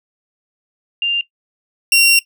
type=tone pair in turn; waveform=sine / sawtooth; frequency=2794 / 2749 Hz; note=F7 / F7; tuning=0 / -28 cents; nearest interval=unison; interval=28 cents; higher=first; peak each=-14 / -5 dBFS; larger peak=second; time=1.02-1.21 / 1.92-2.19 s; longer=second; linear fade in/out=2 ms; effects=noise-tail reverb RT60 0.1 s tail -18 dB re dry